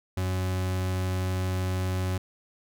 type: tone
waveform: 40% pulse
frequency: 92.7 Hz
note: F#2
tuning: 4 cents sharp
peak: -25 dBFS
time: 0.17-2.18 s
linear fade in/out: 5 ms
effects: none